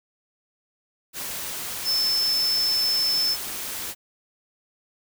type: tone in noise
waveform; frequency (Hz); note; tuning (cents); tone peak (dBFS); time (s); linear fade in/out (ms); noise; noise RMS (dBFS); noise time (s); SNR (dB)
sine; 5274; E8; 0; -20; 1.84-3.37; 50; white; -32; 1.13-3.95; +9
effects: none